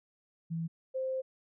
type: tone pair in turn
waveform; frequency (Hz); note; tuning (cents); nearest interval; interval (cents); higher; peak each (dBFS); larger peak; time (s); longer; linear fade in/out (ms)
sine; 164.81 / 523.2; E3 / C5; 0 / 0; octave + minor sixth; 2000; second; -32 / -31; second; 0.5-0.68 / 0.94-1.22; second; 20
effects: none